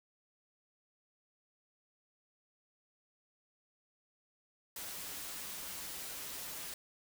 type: noise with comb filter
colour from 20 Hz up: white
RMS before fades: -44 dBFS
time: 4.76-6.74 s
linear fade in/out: 2 ms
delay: 8.6 ms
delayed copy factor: -0.5
effects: none